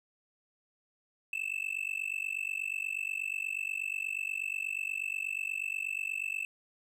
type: tone with amplitude modulation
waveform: triangle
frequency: 2637 Hz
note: E7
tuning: in tune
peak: -27 dBFS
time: 1.33-6.45 s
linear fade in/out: 2 ms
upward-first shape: sine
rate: 48.3 Hz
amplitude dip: 100%
effects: none